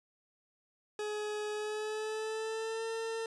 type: tone with pitch glide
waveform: 40% pulse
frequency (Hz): 421.4 to 451.6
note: G#4 to A4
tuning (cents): +25 to +45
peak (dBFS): -34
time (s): 0.99-3.26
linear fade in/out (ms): 2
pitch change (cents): +120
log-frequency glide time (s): 1.52-2.9
effects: resampled to 22050 Hz